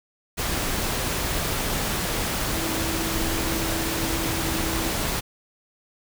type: tone in noise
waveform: sine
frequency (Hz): 327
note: E4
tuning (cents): -14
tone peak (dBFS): -30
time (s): 2.52-4.93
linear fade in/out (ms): 20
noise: pink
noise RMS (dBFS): -26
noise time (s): 0.37-5.21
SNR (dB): -7
effects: none